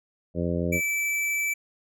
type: harmonic tone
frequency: 86.2 Hz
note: F2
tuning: 22 cents flat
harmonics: 1 / 2 / 3 / 4 / 5 / 6 / 7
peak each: -31 / -28 / -32 / -33 / -34 / -33 / -35 dBFS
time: 0.34-0.81 s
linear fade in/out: 50 ms
type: tone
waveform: square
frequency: 2316 Hz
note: D7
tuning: 25 cents flat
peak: -25 dBFS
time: 0.72-1.54 s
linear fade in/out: 10 ms
effects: none